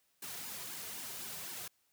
white noise with flanger, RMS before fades -44 dBFS, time 0.22-1.68 s, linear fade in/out 5 ms, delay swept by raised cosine 1.5 to 3.7 ms, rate 3.9 Hz, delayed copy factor -1, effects white hiss -75 dBFS RMS until 1.92 s + high-pass 60 Hz 12 dB/octave

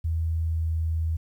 sine tone with pitch glide, 81.4 to 80.88 Hz, E2 to E2, -21 to -32 cents, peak -23 dBFS, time 0.04-1.17 s, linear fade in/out 10 ms, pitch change -11 cents, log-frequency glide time 0.45-0.73 s, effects 10-bit

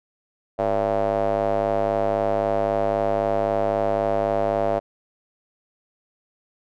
square tone with band-pass filter, 51.91 Hz, G#1, in tune, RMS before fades -22 dBFS, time 0.58-4.8 s, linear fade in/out 20 ms, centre 630 Hz, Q 4.5, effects none

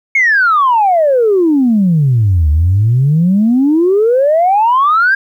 sine exponential two-way sweep, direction down then up, 2217 to 72.8 to 1631 Hz, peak -6 dBFS, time 0.15-5.15 s, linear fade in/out 5 ms, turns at 2.5 s, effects tanh soft clip ceiling -3 dBFS + 8-bit

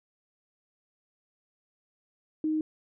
sine tone, 311.1 Hz, D#4, in tune, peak -25 dBFS, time 2.44-2.61 s, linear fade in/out 2 ms, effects none

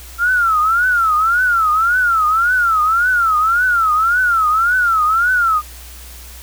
sine tone with vibrato, 1360 Hz, F6, 46 cents flat, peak -11 dBFS, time 0.18-5.62 s, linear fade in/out 50 ms, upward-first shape triangle, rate 1.8 Hz, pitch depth 200 cents each way, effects added 61 Hz sine -35 dBFS peak until 6.42 s + white hiss -38 dBFS RMS until 6.42 s

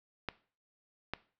clicks, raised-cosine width 0.3 ms, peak -18 dBFS, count 2, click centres 0.287 / 1.136 s, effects noise-tail reverb RT60 0.4 s tail -18 dB re dry + low-pass 5000 Hz 12 dB/octave

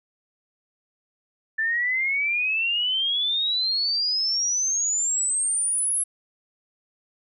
sine exponential sweep, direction up, 1757 to 10970 Hz, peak -21 dBFS, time 1.58-6.04 s, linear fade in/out 10 ms, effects none

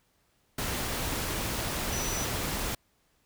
sine tone in noise, 5920 Hz, F#8, in tune, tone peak -35 dBFS, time 1.92-2.25 s, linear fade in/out 5 ms, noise pink, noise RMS -32 dBFS, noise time 0.58-2.75 s, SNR -6 dB, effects pink hiss -70 dBFS RMS until 3.25 s

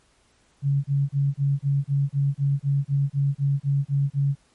sine tone bursts, 140 Hz, C#3, 18 cents sharp, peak -18 dBFS, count 15, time 0.62-4.354 s, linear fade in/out 50 ms, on 220 ms, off 31 ms, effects pink hiss -62 dBFS RMS until 4.54 s + MP3 48 kbps

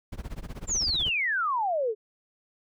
brown noise with tremolo, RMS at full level -33 dBFS, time 0.12-1.11 s, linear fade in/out 5 ms, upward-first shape sine, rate 16 Hz, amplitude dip 95%
sine exponential sweep, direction down, 7440 to 410.5 Hz, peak -24 dBFS, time 0.67-1.95 s, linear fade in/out 50 ms
effects none

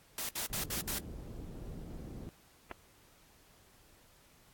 white noise bursts, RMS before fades -37 dBFS, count 5, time 0.18-0.986 s, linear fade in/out 2 ms, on 110 ms, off 64 ms
pink low-pass noise, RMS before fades -45 dBFS, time 0.5-2.29 s, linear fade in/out 0 ms, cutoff 370 Hz, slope 12 dB/octave
clicks, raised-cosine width 0.5 ms, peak -25 / -30 dBFS, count 2, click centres 2.713 / 2.716 s
effects pink hiss -63 dBFS RMS until 4.53 s + AAC 64 kbps

